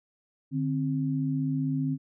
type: tone pair together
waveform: sine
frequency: 149 / 264.4 Hz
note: D3 / C4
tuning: +25 / +18 cents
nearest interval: minor seventh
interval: 993 cents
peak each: -28 dBFS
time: 0.51-1.98 s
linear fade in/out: 50 ms
effects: none